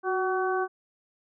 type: harmonic tone with a mistuned harmonic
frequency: 378 Hz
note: F#4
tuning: 37 cents sharp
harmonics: 1 / 2 / 3 / 4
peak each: -27 / -30 / -32 / -33 dBFS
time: 0.03-0.68 s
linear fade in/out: 50 ms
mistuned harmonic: 1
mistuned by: -38 cents
effects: none